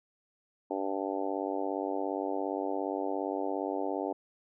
harmonic tone, 97.3 Hz, G2, 12 cents flat, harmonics 3 / 4 / 5 / 6 / 7 / 8 / 9, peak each -36 / -37 / -38 / -39 / -39 / -40 / -41 dBFS, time 0.7-4.13 s, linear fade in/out 10 ms, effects none

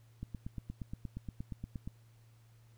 click train, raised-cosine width 5 ms, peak -28 dBFS, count 15, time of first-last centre 0.23-1.875 s, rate 8.51 Hz, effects added 114 Hz sine -59 dBFS peak until 2.77 s + pink hiss -71 dBFS RMS until 2.77 s

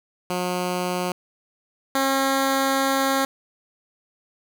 10% pulse tone pair in turn, 180 / 270.2 Hz, F#3 / C#4, -47 / -44 cents, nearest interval perfect fifth, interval 703 cents, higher second, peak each -15 / -11 dBFS, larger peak second, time 0.3-1.12 / 1.95-3.25 s, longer second, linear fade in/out 2 ms, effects none

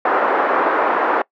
white band-pass noise, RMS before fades -17 dBFS, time 0.05-1.22 s, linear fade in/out 5 ms, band 330 to 1400 Hz, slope 24 dB/octave, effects noise-tail reverb RT60 0.1 s tail -23 dB re dry

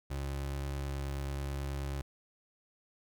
30% pulse tone, 69.3 Hz, C#2, in tune, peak -32 dBFS, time 0.1-2.02 s, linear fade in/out 10 ms, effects none

